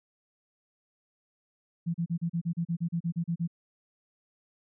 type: tone bursts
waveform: sine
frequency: 169 Hz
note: E3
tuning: 43 cents sharp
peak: -26 dBFS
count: 14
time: 1.86-3.477 s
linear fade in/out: 20 ms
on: 83 ms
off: 35 ms
effects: none